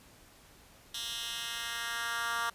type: tone with high-pass filter sweep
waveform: 10% pulse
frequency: 233.1 Hz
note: A#3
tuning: in tune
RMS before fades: -36 dBFS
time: 0.94-2.5 s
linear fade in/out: 5 ms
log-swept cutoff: 3500 to 1200 Hz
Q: 1.9
effects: pink hiss -58 dBFS RMS until 2.54 s + resampled to 32000 Hz